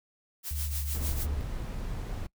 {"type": "noise with tremolo", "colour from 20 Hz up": "blue", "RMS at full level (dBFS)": -34, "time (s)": [0.43, 1.27], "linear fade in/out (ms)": 50, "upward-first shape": "triangle", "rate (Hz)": 6.6, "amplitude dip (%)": 75}
{"type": "tone with pitch glide", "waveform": "sine", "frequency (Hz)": [73.42, 72.24], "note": ["D2", "D2"], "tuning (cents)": [0, -28], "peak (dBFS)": -31, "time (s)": [0.51, 1.41], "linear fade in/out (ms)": 0, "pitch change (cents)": -28, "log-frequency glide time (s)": [0.68, 0.76]}
{"type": "noise", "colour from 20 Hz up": "brown", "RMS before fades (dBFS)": -35, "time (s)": [0.94, 2.27], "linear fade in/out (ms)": 10}
{"effects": ["noise-tail reverb RT60 0.1 s tail -23 dB re dry"]}